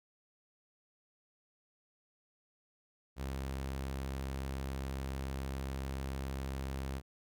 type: tone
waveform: sawtooth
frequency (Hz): 67.1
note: C2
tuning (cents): +44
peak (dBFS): -33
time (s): 3.16-7.02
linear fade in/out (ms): 50
effects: none